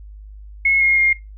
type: tone with pitch steps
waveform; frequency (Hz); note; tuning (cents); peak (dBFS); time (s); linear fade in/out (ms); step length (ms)
sine; 2177 / 2146 / 2128; C#7 / C7 / C7; -32 / +43 / +29; -12; 0.65-1.13; 5; 160
effects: noise-tail reverb RT60 0.2 s tail -18 dB re dry + added 51 Hz sine -35 dBFS peak until 1.37 s